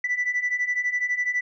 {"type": "beating tone pair", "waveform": "sine", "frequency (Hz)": [1969, 1981], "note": ["B6", "B6"], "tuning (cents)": [-6, 5], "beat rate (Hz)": 12, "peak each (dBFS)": [-26, -23], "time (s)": [0.04, 1.41], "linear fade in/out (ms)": 5, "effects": ["tanh soft clip ceiling -18 dBFS"]}